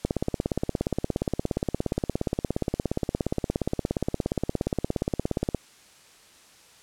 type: click train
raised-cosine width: 2 ms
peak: -11 dBFS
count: 95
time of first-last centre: 0.05-5.547 s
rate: 17.1 Hz
effects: white hiss -54 dBFS RMS until 6.82 s + low-pass 9000 Hz 12 dB/octave